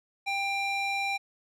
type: tone with band-pass filter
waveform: square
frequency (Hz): 792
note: G5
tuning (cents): +18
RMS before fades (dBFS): -30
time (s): 0.26-1.18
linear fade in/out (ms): 20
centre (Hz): 2400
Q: 1.3
effects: none